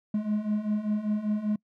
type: beating tone pair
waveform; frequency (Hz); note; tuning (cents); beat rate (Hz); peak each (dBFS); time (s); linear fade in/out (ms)
triangle; 207.7 / 212.8; G#3 / G#3; 0 / +42; 5.1; -29 / -25; 0.14-1.56; 5
effects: noise-tail reverb RT60 0.1 s tail -26 dB re dry